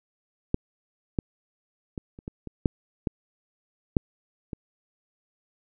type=clicks; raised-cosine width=3 ms; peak=-9 / -11 / -20 / -30 / -21 / -23 / -7 / -12 / -6 / -20 dBFS; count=10; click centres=0.544 / 1.188 / 1.978 / 2.189 / 2.279 / 2.473 / 2.658 / 3.072 / 3.968 / 4.532 s; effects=none